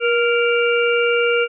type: harmonic tone with a mistuned harmonic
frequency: 464.8 Hz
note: A#4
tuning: 5 cents flat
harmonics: 1 / 3 / 5 / 6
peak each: -16 / -21 / -23 / -24 dBFS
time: 0-1.48 s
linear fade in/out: 50 ms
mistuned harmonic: 1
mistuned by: +40 cents
effects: none